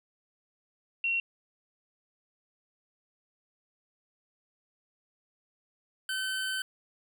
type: tone pair in turn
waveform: sine / 25% pulse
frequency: 2734 / 1531.7 Hz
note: F7 / G6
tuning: -37 / -41 cents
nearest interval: minor seventh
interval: 1004 cents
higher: first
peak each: -26 / -27 dBFS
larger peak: first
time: 1.04-1.2 / 6.09-6.62 s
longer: second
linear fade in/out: 2 ms
effects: none